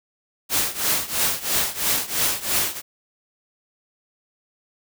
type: noise with tremolo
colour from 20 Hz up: white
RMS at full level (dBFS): -19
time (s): 0.49-2.82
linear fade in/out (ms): 50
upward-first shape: triangle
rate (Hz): 3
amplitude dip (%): 90
effects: none